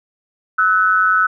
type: tone pair together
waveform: sine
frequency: 1300 / 1489.3 Hz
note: E6 / F#6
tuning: -24 / +11 cents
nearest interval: major second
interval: 235 cents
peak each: -14 dBFS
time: 0.58-1.27 s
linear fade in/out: 10 ms
effects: none